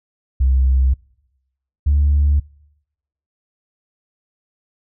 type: tone pair in turn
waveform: sine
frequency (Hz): 65.41 / 72.3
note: C2 / D2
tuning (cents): 0 / -27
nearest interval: major second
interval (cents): 173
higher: second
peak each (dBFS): -10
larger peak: neither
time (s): 0.4-0.94 / 1.86-2.4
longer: neither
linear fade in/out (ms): 10
effects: noise-tail reverb RT60 0.9 s tail -26 dB re dry + tanh soft clip ceiling -8 dBFS